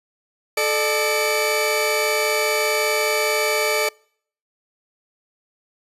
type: tone cluster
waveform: sawtooth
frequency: 434.6 / 600 / 2295 Hz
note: A4 / D5 / D7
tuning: -21 / +37 / -40 cents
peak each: -19 dBFS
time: 0.57-3.89 s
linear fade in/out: 5 ms
effects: noise-tail reverb RT60 0.6 s tail -26 dB re dry + resampled to 32000 Hz